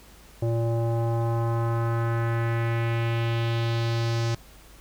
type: tone with low-pass filter sweep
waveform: square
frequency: 115.8 Hz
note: A#2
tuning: 11 cents flat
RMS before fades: -25 dBFS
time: 0.42-4.35 s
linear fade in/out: 5 ms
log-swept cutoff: 540 to 5700 Hz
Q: 2
effects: added 50 Hz sine -51 dBFS peak until 4.8 s + pink hiss -52 dBFS RMS until 4.8 s